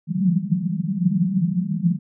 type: band-pass noise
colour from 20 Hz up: pink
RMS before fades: -21 dBFS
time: 0.07-1.99 s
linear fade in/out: 50 ms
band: 160 to 200 Hz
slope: 96 dB/octave
effects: none